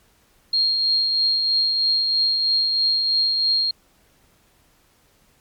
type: tone with tremolo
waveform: sine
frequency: 4236 Hz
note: C8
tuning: 21 cents sharp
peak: -15 dBFS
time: 0.53-3.71 s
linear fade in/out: 5 ms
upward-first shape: triangle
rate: 3.1 Hz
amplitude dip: 35%
effects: pink hiss -59 dBFS RMS until 5.4 s + MP3 96 kbps